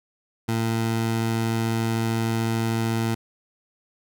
20% pulse tone, 113.5 Hz, A#2, 46 cents flat, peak -17 dBFS, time 0.48-3.15 s, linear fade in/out 10 ms, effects none

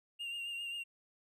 triangle tone with vibrato, 2794 Hz, F7, in tune, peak -37 dBFS, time 0.19-0.84 s, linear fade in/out 20 ms, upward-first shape triangle, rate 7.5 Hz, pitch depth 35 cents each way, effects none

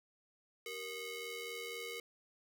sawtooth ring-modulated tone, 852 Hz, G#5, 44 cents sharp, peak -35 dBFS, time 0.66-2 s, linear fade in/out 2 ms, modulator 1320 Hz, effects none

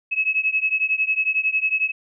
sine beating tone pair, 2572 / 2583 Hz, E7 / E7, -43 / -36 cents, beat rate 11 Hz, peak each -21 / -22 dBFS, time 0.11-1.92 s, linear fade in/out 20 ms, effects none

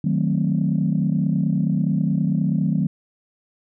sine chord, D# diminished seventh, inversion none, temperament equal, 155.56 / 185 / 220 / 261.6 Hz, D#3 / F#3 / A3 / C4, 0 / 0 / 0 / 0 cents, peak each -21 / -21 / -24 / -27 dBFS, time 0.04-2.87 s, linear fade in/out 5 ms, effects tanh soft clip ceiling -9 dBFS

